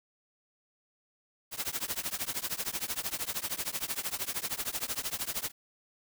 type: noise with tremolo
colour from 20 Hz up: white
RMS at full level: -31 dBFS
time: 1.51-5.52 s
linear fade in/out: 50 ms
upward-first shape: triangle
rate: 13 Hz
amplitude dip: 100%
effects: none